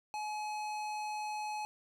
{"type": "tone with hard clipping", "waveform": "sine", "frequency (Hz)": 848, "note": "G#5", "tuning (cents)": 36, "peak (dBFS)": -38, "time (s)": [0.14, 1.65], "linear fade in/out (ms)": 0, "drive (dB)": 16, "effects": []}